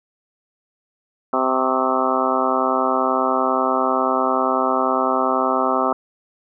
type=harmonic tone with a mistuned harmonic; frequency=130.2 Hz; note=C3; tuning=8 cents flat; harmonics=2 / 3 / 4 / 5 / 6 / 7 / 8 / 9 / 10; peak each=-25 / -26 / -26 / -24 / -25 / -27 / -25 / -25 / -24 dBFS; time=1.33-5.93 s; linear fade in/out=2 ms; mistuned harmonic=8; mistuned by=+53 cents; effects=none